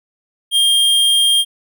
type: tone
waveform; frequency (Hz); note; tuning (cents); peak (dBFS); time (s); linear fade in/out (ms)
square; 3212; G7; +41; -11; 0.51-1.45; 50
effects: none